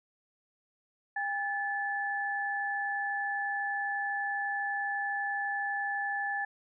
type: tone pair together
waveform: sine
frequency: 805.9 / 1734 Hz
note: G5 / A6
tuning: +48 / -26 cents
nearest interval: octave + minor second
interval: 1326 cents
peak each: -34 / -32 dBFS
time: 1.16-6.45 s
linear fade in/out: 5 ms
effects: none